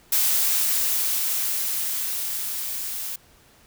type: noise with level ramp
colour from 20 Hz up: blue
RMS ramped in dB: -20 to -31 dBFS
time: 0.12-3.16 s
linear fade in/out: 5 ms
effects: pink hiss -55 dBFS RMS until 3.66 s